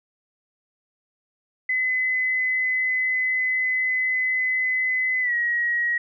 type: tone with pitch glide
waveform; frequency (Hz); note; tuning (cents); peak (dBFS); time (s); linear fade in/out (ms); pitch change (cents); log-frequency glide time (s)
sine; 2024 to 1899.4; B6 to A#6; +42 to +32; -20; 1.69-5.98; 5; -110; 5.21-5.34
effects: none